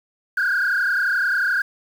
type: tone with frequency modulation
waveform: sine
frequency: 1536 Hz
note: G6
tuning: 36 cents flat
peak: -16 dBFS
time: 0.37-1.62 s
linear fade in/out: 5 ms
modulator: 31.4 Hz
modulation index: 3.2
effects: tanh soft clip ceiling -14 dBFS + 7-bit